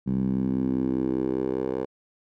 10% pulse tone with band-pass filter sweep, 65 Hz, C2, 11 cents flat, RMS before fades -26 dBFS, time 0.06-1.86 s, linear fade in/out 20 ms, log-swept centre 180 to 500 Hz, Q 2.8, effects none

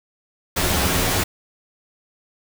pink noise with comb filter, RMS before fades -20 dBFS, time 0.56-1.24 s, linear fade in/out 10 ms, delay 11 ms, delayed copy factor +0.9, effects none

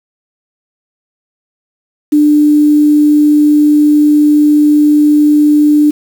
sine tone with quantisation, 297.6 Hz, D4, 23 cents sharp, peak -4 dBFS, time 2.12-5.91 s, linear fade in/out 10 ms, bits 5, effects none

